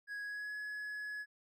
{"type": "tone with pitch glide", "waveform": "triangle", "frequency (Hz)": [1661.2, 1691.2], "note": ["G#6", "G#6"], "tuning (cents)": [0, 31], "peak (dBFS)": -38, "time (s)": [0.07, 1.26], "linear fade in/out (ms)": 50, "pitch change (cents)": 31, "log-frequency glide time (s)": [0.23, 0.55], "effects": []}